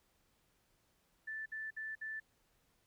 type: tone bursts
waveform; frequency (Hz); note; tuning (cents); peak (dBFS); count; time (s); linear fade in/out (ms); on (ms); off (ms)
sine; 1760; A6; 0; -40; 4; 1.27-2.201; 10; 190; 57
effects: pink hiss -75 dBFS RMS until 2.86 s